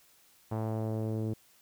sawtooth tone with low-pass filter sweep, 110 Hz, A2, in tune, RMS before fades -33 dBFS, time 0.51-1.34 s, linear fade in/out 10 ms, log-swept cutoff 900 to 380 Hz, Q 1.6, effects white hiss -63 dBFS RMS until 1.61 s

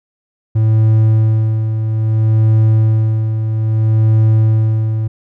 triangle tone with tremolo, 110 Hz, A2, in tune, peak -5 dBFS, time 0.55-5.08 s, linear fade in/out 10 ms, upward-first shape sine, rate 0.61 Hz, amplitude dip 55%, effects none

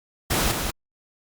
pink noise with echo, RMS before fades -22 dBFS, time 0.3-0.52 s, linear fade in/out 10 ms, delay 190 ms, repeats 1, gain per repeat -5 dB, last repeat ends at 0.71 s, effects Opus 48 kbps

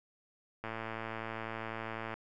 click train, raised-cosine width 0.5 ms, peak -24 dBFS, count 169, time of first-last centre 0.64-2.14 s, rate 112 Hz, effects none

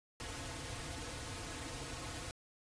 pink noise with comb filter, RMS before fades -44 dBFS, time 0.2-2.31 s, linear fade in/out 0 ms, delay 5.1 ms, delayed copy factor -0.95, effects resampled to 22050 Hz

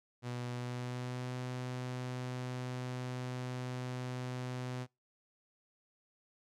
sawtooth tone with pitch glide, 122.7 to 126 Hz, B2 to B2, -11 to +35 cents, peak -34 dBFS, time 0.22-4.87 s, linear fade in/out 50 ms, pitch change +46 cents, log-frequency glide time 0.53-1.35 s, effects noise-tail reverb RT60 0.2 s tail -22 dB re dry + low-pass 8000 Hz 12 dB/octave

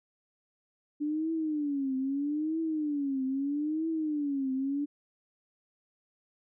sine tone with vibrato, 292 Hz, D4, 10 cents flat, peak -28 dBFS, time 1-4.86 s, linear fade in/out 20 ms, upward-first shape triangle, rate 0.78 Hz, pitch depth 200 cents each way, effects none

